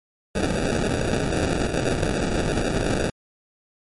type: noise with sample-and-hold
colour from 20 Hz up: white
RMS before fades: -23 dBFS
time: 0.35-3.1 s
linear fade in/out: 5 ms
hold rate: 1050 Hz
effects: MP3 48 kbps